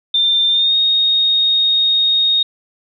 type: tone with pitch glide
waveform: sine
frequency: 3588 to 3723 Hz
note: A7 to A#7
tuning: +33 to -3 cents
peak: -11 dBFS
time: 0.14-2.43 s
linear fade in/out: 5 ms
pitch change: +64 cents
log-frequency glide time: 0.51-0.75 s
effects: none